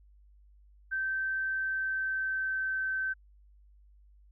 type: tone with pitch glide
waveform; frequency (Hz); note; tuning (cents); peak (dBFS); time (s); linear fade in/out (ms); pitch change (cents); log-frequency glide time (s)
sine; 1552 to 1542.2; G6 to G6; -18 to -29; -29; 0.91-3.14; 20; -11; 1.47-2.78
effects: added 50 Hz sine -56 dBFS peak until 4.31 s